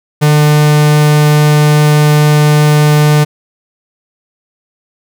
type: tone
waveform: 45% pulse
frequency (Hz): 149.8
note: D3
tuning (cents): +35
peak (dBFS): -5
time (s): 0.21-3.25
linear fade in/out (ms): 20
effects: none